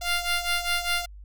10% pulse ring-modulated tone, 698.5 Hz, F5, in tune, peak -13 dBFS, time 0.01-1.06 s, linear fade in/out 10 ms, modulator 696 Hz, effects added 50 Hz sine -41 dBFS peak until 1.24 s

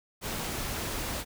pink noise, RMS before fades -34 dBFS, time 0.21-1.25 s, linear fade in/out 50 ms, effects none

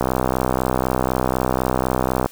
click train, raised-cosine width 1 ms, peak -4 dBFS, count 145, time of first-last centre 0.01-2.26 s, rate 64 Hz, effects white hiss -45 dBFS RMS until 2.31 s

